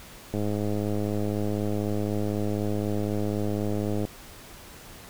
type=click train; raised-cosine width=2 ms; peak=-16 dBFS; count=387; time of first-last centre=0.34-4.052 s; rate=104 Hz; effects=pink hiss -46 dBFS RMS until 5.09 s